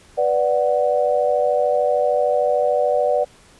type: chord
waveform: sine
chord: B minor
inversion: none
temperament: equal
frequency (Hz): 493.9 / 587.3 / 740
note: B4 / D5 / F#5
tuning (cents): 0 / 0 / 0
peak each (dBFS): -20 / -18 / -22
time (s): 0.17-3.25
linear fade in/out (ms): 20
effects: pink hiss -50 dBFS RMS until 3.59 s + resampled to 24000 Hz